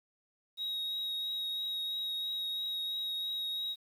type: tone with vibrato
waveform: sine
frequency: 3789 Hz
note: A#7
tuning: 27 cents sharp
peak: -31 dBFS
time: 0.57-3.76 s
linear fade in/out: 50 ms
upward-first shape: triangle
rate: 3 Hz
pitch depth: 14 cents each way
effects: tanh soft clip ceiling -32 dBFS + 10-bit